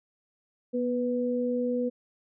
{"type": "tone pair together", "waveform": "sine", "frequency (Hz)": [244, 493.7], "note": ["B3", "B4"], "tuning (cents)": [-21, -1], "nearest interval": "octave", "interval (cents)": 1220, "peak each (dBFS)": -28, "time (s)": [0.73, 1.9], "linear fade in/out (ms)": 20, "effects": []}